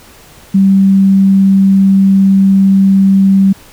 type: tone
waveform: sine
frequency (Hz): 194.1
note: G3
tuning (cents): -17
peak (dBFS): -4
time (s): 0.54-3.53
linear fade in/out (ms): 10
effects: pink hiss -39 dBFS RMS until 3.72 s